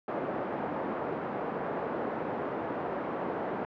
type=band-pass noise; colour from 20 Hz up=white; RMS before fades=-34 dBFS; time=0.08-3.65 s; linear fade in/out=2 ms; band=200 to 750 Hz; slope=12 dB/octave; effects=low-pass 2000 Hz 12 dB/octave